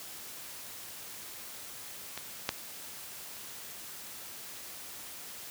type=clicks; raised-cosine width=0.2 ms; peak=-20 / -11 / -30 dBFS; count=3; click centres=2.176 / 2.491 / 3.368 s; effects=white hiss -45 dBFS RMS until 5.5 s + high-pass 60 Hz 12 dB/octave